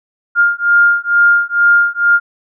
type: beating tone pair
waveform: sine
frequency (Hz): 1406 / 1408.2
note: F6 / F6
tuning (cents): +11 / +14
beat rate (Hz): 2.2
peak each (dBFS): -11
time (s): 0.35-2.2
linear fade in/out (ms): 50
effects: none